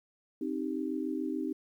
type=chord; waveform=sine; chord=C minor; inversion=none; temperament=equal with one note detuned; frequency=264.1 / 311.1 / 392 Hz; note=C4 / Eb4 / G4; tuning=+16 / 0 / 0 cents; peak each=-35 / -34 / -39 dBFS; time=0.41-1.53 s; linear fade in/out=5 ms; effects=11-bit